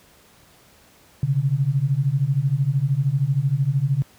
sine beating tone pair, 130.4 / 143.4 Hz, C3 / D3, -5 / -41 cents, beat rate 13 Hz, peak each -21 / -20 dBFS, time 1.23-4.02 s, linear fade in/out 0 ms, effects pink hiss -53 dBFS RMS until 4.18 s + high-pass 60 Hz 12 dB/octave

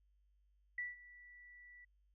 sine tone with ADSR envelope, 1960 Hz, B6, 14 cents flat, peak -37 dBFS, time 0.78-1.85 s, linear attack 4 ms, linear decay 170 ms, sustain -19 dB, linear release 8 ms, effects added 50 Hz sine -70 dBFS peak until 2.14 s

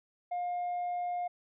sine tone with tanh clipping, 710 Hz, F5, 28 cents sharp, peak -32 dBFS, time 0.31-1.28 s, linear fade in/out 10 ms, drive 1 dB, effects none

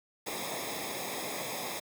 pink noise with comb filter, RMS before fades -37 dBFS, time 0.26-1.8 s, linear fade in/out 10 ms, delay 0.68 ms, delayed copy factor -0.75, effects high-pass 150 Hz 12 dB/octave

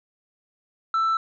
sine tone with tanh clipping, 1327 Hz, E6, 11 cents sharp, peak -20 dBFS, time 0.94-1.17 s, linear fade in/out 2 ms, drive 2 dB, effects none

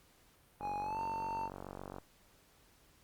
triangle tone with pitch glide, 830.6 to 900.6 Hz, G#5 to A5, 0 to +40 cents, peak -34 dBFS, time 0.6-1.5 s, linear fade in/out 50 ms, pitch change +140 cents, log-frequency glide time 0.81-1 s
click train, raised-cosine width 1 ms, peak -30 dBFS, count 66, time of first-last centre 0.61-1.984 s, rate 47.3 Hz
effects pink hiss -66 dBFS RMS until 3.03 s + Opus 48 kbps

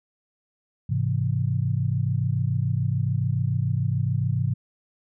sine chord, Ab augmented, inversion none, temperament equal, 103.83 / 130.81 / 164.81 Hz, Ab2 / C3 / E3, 0 / 0 / 0 cents, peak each -25 / -24 / -29 dBFS, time 0.89-4.54 s, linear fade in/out 10 ms, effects none

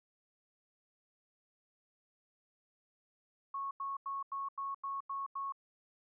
sine tone bursts, 1101 Hz, C#6, 12 cents flat, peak -36 dBFS, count 8, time 3.54-5.523 s, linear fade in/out 5 ms, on 170 ms, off 89 ms, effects none

